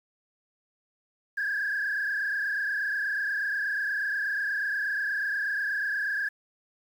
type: tone with frequency modulation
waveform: sine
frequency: 1646 Hz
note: G#6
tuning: 16 cents flat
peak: -25 dBFS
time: 1.37-6.29 s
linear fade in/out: 10 ms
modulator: 28.3 Hz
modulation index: 2.5
effects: tanh soft clip ceiling -23 dBFS + 9-bit